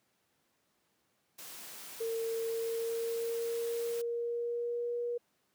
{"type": "noise", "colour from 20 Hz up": "white", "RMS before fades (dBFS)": -47, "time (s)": [1.38, 4.02], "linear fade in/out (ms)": 10}
{"type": "tone with pitch glide", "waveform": "sine", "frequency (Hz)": [455.1, 478.6], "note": ["A#4", "A#4"], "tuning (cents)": [-42, 46], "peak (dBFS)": -32, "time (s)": [2, 5.18], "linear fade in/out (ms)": 10, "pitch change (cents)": 88, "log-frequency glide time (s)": [2.43, 4.96]}
{"effects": ["pink hiss -75 dBFS RMS until 5.54 s", "high-pass 150 Hz 12 dB/octave"]}